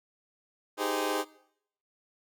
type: chord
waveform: 20% pulse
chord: Ab major seventh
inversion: second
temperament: equal with one note detuned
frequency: 311.1 / 392 / 415.3 / 516.6 Hz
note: Eb4 / G4 / Ab4 / C5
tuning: 0 / 0 / 0 / -22 cents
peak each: -29 dBFS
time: 0.77-1.25 s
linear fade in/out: 50 ms
effects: noise-tail reverb RT60 0.7 s tail -20 dB re dry